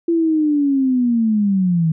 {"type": "linear sweep", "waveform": "sine", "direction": "down", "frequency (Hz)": [340, 156.7], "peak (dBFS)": -13, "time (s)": [0.08, 1.92], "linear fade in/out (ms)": 5, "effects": []}